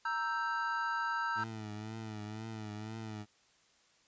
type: chord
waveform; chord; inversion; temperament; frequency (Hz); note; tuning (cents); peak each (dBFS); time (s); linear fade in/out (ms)
triangle; E diminished; second; equal; 932.3 / 1318.5 / 1568; Bb5 / E6 / G6; 0 / 0 / 0; -35; 0.05-1.44; 5
type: tone with vibrato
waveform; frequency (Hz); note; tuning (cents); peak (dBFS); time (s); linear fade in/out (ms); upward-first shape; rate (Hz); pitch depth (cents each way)
20% pulse; 108.6; A2; -22; -36; 1.35-3.26; 50; triangle; 2; 69
effects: white hiss -68 dBFS RMS until 4.07 s + resampled to 16000 Hz